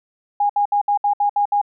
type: tone bursts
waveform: sine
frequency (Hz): 819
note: G#5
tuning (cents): -24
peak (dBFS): -14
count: 8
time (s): 0.4-1.615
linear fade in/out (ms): 5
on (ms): 95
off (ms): 65
effects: none